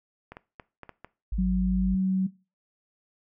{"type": "clicks", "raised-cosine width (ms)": 0.5, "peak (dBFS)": -26, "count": 6, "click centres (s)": [0.32, 0.369, 0.598, 0.833, 0.893, 1.046]}
{"type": "tone", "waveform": "sine", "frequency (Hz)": 51.91, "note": "G#1", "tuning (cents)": 0, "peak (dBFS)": -26, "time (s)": [1.32, 1.95], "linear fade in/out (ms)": 5}
{"type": "tone with pitch glide", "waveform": "sine", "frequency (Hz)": [185, 188.78], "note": ["F#3", "F#3"], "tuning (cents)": [0, 35], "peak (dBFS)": -22, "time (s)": [1.38, 2.27], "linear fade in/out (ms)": 10, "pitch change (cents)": 35, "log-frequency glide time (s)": [1.62, 1.97]}
{"effects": ["noise-tail reverb RT60 0.3 s tail -19 dB re dry"]}